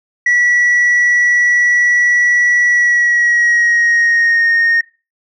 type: tone with pitch glide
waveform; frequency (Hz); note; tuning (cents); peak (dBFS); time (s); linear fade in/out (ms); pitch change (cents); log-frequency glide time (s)
sine; 1944 to 1848.7; B6 to A#6; -28 to -15; -7; 0.26-4.81; 5; -87; 2.67-4.48
effects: noise-tail reverb RT60 0.3 s tail -21 dB re dry + tanh soft clip ceiling -7 dBFS